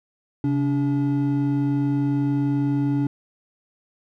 triangle tone pair together, 135.16 / 286.4 Hz, C#3 / D4, -43 / -43 cents, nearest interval octave + minor second, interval 1300 cents, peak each -21 / -19 dBFS, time 0.44-3.07 s, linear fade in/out 2 ms, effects none

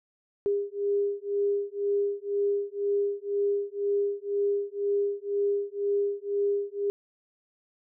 sine beating tone pair, 403.3 / 405.3 Hz, G4 / G#4, +49 / -42 cents, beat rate 2 Hz, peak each -28 dBFS, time 0.46-6.9 s, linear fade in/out 0 ms, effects none

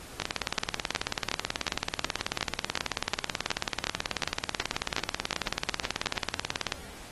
two click trains, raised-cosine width 0.2 ms, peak -10 / -10 dBFS, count 121 / 17, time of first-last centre 0.2-6.722 / 0.22-6.059 s, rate 18.4 / 2.74 Hz, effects pink hiss -46 dBFS RMS until 7.11 s + AAC 32 kbps

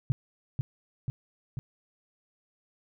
sine tone with echo, 129.4 Hz, C3, 19 cents flat, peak -21 dBFS, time 0.1-0.12 s, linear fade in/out 0 ms, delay 490 ms, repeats 3, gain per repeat -3 dB, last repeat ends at 1.59 s, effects none

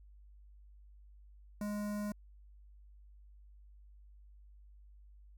square tone with notch filter, 207.3 Hz, G#3, 3 cents flat, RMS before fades -38 dBFS, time 1.61-2.12 s, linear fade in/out 2 ms, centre 3200 Hz, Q 0.67, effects added 50 Hz sine -55 dBFS peak until 5.37 s

